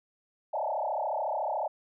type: tone with frequency modulation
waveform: sine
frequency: 740 Hz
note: F#5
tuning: in tune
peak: -28 dBFS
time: 0.53-1.68 s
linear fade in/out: 10 ms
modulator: 33.9 Hz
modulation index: 4.7
effects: none